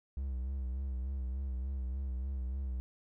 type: tone with vibrato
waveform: triangle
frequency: 65.3 Hz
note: C2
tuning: 3 cents flat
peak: -32 dBFS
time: 0.17-2.8 s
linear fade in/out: 0 ms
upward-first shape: sine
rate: 3.4 Hz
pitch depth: 75 cents each way
effects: none